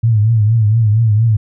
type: tone with vibrato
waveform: sine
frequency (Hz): 110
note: A2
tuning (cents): 0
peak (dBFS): -8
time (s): 0.03-1.37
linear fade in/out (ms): 10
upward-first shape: triangle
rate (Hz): 4.3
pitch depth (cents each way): 120
effects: none